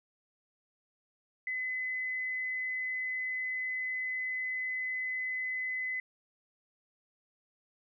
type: tone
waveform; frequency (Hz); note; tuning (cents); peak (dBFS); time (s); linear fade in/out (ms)
sine; 2023; B6; +41; -32; 1.47-6; 2
effects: none